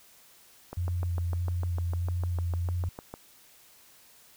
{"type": "click train", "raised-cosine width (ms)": 1, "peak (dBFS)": -24, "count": 17, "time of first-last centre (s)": [0.73, 3.14], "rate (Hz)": 6.64}
{"type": "tone with vibrato", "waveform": "sine", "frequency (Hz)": 87.31, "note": "F2", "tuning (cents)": 0, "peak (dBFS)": -27, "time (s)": [0.77, 2.89], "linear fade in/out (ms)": 5, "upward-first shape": "square", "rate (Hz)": 1.6, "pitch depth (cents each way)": 18}
{"effects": ["white hiss -57 dBFS RMS until 4.36 s"]}